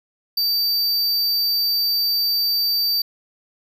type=tone; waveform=square; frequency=4640 Hz; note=D8; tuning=22 cents flat; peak=-18 dBFS; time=0.37-3.02 s; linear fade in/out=5 ms; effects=10-bit